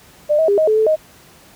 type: tone with pitch steps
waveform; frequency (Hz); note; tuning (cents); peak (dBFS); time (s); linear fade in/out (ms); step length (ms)
sine; 597 / 640 / 404 / 628 / 432.6 / 437.6 / 624; D5 / D#5 / G#4 / D#5 / A4 / A4 / D#5; +28 / +49 / -48 / +16 / -29 / -9 / +5; -11; 0.29-0.962; 20; 96
effects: pink hiss -46 dBFS RMS until 1.55 s + high-pass 60 Hz 12 dB/octave